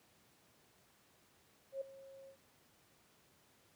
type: tone with ADSR envelope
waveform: sine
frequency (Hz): 542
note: C#5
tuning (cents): -39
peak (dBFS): -36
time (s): 1.72-2.37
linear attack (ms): 91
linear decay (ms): 8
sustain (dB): -17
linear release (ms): 86
effects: pink hiss -69 dBFS RMS until 3.75 s + high-pass 100 Hz 12 dB/octave